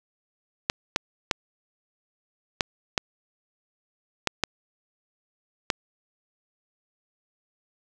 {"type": "clicks", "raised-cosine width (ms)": 0.2, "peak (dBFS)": -4, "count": 8, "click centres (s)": [0.699, 0.961, 1.312, 2.608, 2.978, 4.273, 4.437, 5.702], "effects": []}